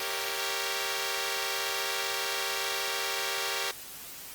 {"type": "chord", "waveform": "5% pulse", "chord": "G diminished seventh", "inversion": "none", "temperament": "equal", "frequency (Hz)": [392, 466.2, 554.4, 659.3], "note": ["G4", "Bb4", "Db5", "Fb5"], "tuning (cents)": [0, 0, 0, 0], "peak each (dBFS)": [-23, -23, -24, -29], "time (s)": [0, 3.71], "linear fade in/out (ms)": 2, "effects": ["white hiss -44 dBFS RMS until 4.34 s", "Opus 24 kbps"]}